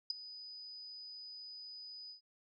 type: tone with ADSR envelope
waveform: sine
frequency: 4978 Hz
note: D#8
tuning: in tune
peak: -29 dBFS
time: 0.1-2.21 s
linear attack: 4 ms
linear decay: 11 ms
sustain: -18 dB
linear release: 110 ms
effects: none